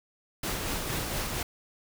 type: noise with tremolo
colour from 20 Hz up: pink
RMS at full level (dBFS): -31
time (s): 0.43-1.43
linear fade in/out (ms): 5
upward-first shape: sine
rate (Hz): 4.3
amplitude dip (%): 30
effects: none